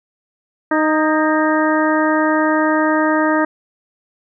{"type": "harmonic tone with a mistuned harmonic", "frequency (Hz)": 310, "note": "D#4", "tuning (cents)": -6, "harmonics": [1, 2, 3, 4, 5, 6], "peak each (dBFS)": [-16, -19, -21, -22, -23, -24], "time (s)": [0.71, 3.45], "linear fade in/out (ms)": 5, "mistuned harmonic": 5, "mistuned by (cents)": 43, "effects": []}